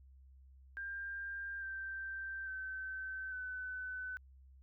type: tone with pitch steps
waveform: sine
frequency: 1595 / 1565.8 / 1537.1 / 1509 Hz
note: G6 / G6 / G6 / F#6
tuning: +30 / -2 / -34 / +34 cents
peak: -40 dBFS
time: 0.77-4.17 s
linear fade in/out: 0 ms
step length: 850 ms
effects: added 66 Hz sine -57 dBFS peak until 4.62 s